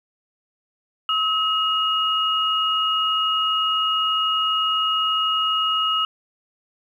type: tone pair together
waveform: sine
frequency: 1281 / 2872 Hz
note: E6 / F7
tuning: -50 / +48 cents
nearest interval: octave + major second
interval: 1398 cents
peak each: -21 dBFS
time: 1.09-6.05 s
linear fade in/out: 2 ms
effects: 9-bit